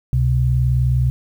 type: tone pair together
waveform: sine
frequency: 67.12 / 126.7 Hz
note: C2 / B2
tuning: +45 / +45 cents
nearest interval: major seventh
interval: 1100 cents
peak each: -18 / -15 dBFS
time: 0.13-1.1 s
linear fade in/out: 0 ms
effects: 8-bit